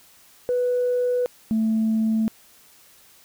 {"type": "tone pair in turn", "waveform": "sine", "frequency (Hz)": [493.9, 221], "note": ["B4", "A3"], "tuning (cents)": [0, 8], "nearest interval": "octave + major second", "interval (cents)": 1392, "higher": "first", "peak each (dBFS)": [-18, -17], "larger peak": "second", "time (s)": [[0.49, 1.26], [1.51, 2.28]], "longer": "neither", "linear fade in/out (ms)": 0, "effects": ["tanh soft clip ceiling -15 dBFS", "white hiss -53 dBFS RMS until 3.24 s"]}